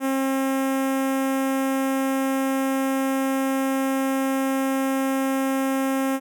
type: tone with notch filter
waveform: sawtooth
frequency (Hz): 268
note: C4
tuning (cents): +42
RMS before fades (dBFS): -23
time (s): 0-6.2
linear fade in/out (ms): 50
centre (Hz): 4300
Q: 0.85
effects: none